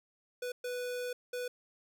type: tone bursts at uneven times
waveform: square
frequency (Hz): 493.9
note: B4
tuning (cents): 0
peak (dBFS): -36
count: 3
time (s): 0.42-0.52 / 0.64-1.13 / 1.33-1.48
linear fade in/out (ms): 5
effects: 13-bit